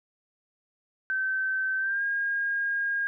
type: tone with pitch glide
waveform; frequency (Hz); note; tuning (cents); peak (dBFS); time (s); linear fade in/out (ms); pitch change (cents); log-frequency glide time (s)
sine; 1542 to 1623.3; G6 to G#6; -29 to -40; -25; 1.1-3.07; 0; +89; 1.78-2.03
effects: none